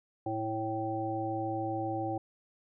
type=harmonic tone with a mistuned harmonic; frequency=110 Hz; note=A2; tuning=in tune; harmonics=1 / 3 / 5 / 7; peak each=-39 / -35 / -39 / -35 dBFS; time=0.26-2.18 s; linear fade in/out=5 ms; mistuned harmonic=7; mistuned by=+16 cents; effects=none